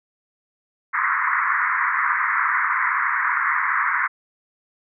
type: band-pass noise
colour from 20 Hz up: pink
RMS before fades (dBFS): -21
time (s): 0.93-4.08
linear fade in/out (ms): 20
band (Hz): 990 to 2100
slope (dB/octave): 96
effects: none